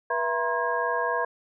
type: tone cluster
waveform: sine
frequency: 484.6 / 667 / 955 / 1059 / 1637 Hz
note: B4 / E5 / A#5 / C6 / G#6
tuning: -33 / +20 / +42 / +21 / -25 cents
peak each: -30 dBFS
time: 0.1-1.25 s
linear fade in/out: 5 ms
effects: none